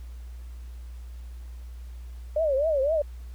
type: tone with vibrato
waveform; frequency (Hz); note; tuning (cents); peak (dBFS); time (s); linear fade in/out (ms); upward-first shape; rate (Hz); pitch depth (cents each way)
sine; 586; D5; -4; -21; 2.36-3.02; 5; triangle; 3.9; 220
effects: added 60 Hz sine -37 dBFS peak until 3.34 s + pink hiss -59 dBFS RMS until 3.34 s